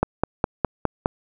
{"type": "click train", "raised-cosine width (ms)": 1, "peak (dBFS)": -4, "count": 6, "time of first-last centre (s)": [0.03, 1.059], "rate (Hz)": 4.86, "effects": []}